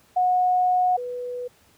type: tone pair in turn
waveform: sine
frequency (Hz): 729 / 492.7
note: F#5 / B4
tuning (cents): -26 / -4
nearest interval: perfect fifth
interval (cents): 678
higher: first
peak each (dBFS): -17 / -28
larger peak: first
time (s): 0.16-0.97 / 0.97-1.48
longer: first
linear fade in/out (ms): 10
effects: pink hiss -58 dBFS RMS until 1.77 s + high-pass 60 Hz 12 dB/octave